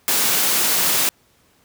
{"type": "high-pass noise", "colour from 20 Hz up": "white", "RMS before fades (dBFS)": -18, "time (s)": [0.08, 1.09], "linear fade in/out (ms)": 0, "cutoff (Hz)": 140, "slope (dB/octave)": 24, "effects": ["pink hiss -58 dBFS RMS until 1.64 s", "high-pass 60 Hz 12 dB/octave"]}